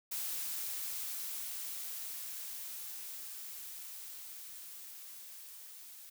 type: noise with level ramp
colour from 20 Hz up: blue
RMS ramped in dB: -38 to -52 dBFS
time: 0.11-6.1 s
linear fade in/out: 10 ms
effects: none

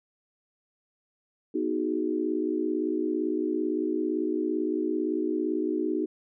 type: chord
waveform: sine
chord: G# minor seventh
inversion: first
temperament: equal with one note detuned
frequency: 246.9 / 312.2 / 370 / 415.3 Hz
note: B3 / D#4 / F#4 / G#4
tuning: 0 / +6 / 0 / 0 cents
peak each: -34 / -28 / -30 / -34 dBFS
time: 1.54-6.06 s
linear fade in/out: 10 ms
effects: none

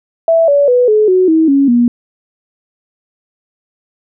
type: tone with pitch steps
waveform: sine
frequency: 659.3 / 570.6 / 493.9 / 427.5 / 370 / 320.3 / 277.2 / 239.9 Hz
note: E5 / C#5 / B4 / A4 / F#4 / E4 / C#4 / A#3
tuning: 0 / +50 / 0 / -50 / 0 / -50 / 0 / +50 cents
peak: -6 dBFS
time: 0.28-1.88 s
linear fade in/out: 2 ms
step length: 200 ms
effects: none

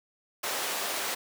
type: high-pass noise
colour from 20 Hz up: pink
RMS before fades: -32 dBFS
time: 0.43-1.15 s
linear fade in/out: 10 ms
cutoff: 530 Hz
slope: 12 dB/octave
effects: none

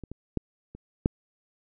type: clicks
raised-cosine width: 3 ms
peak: -26 / -25 / -13 / -29 / -8 dBFS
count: 5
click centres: 0.037 / 0.116 / 0.373 / 0.75 / 1.059 s
effects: none

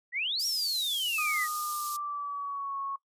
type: exponential two-way sweep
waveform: sine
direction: up then down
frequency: 1864.7 to 5670 to 1864.7 Hz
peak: -28 dBFS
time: 0.12-1.48 s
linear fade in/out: 50 ms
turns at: 0.46 s
type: high-pass noise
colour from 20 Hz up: white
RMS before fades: -37 dBFS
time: 0.39-1.97 s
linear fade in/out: 10 ms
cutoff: 4200 Hz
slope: 24 dB/octave
type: tone with pitch glide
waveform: sine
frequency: 1230 to 1102.2 Hz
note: D#6 to C#6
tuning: -20 to -10 cents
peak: -32 dBFS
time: 1.18-2.96 s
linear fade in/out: 5 ms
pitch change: -190 cents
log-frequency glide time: 1.43-2.78 s
effects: noise-tail reverb RT60 0.1 s tail -20 dB re dry + resampled to 32000 Hz

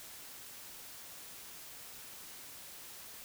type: silence
effects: white hiss -50 dBFS RMS until 3.24 s

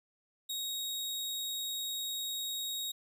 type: tone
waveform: sawtooth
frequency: 3770 Hz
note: A#7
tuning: 19 cents sharp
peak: -32 dBFS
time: 0.49-2.92 s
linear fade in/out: 10 ms
effects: none

